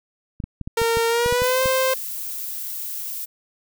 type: clicks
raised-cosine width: 5 ms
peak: -17 dBFS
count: 10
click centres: 0.402 / 0.44 / 0.613 / 0.675 / 0.817 / 0.971 / 1.261 / 1.325 / 1.42 / 1.658 s
type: tone with pitch glide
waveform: sawtooth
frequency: 460.3 to 522.7 Hz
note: A#4 to C5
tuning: -22 to -2 cents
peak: -14 dBFS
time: 0.77-1.94 s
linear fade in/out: 5 ms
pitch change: +220 cents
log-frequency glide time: 1.08-1.63 s
type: noise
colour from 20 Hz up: violet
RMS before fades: -30 dBFS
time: 1.42-3.26 s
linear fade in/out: 20 ms
effects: none